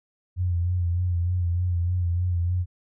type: tone with vibrato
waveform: sine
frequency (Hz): 88.2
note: F2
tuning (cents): +18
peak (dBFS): -21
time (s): 0.36-2.66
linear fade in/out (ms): 50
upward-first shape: sine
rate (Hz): 3.3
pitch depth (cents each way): 47
effects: none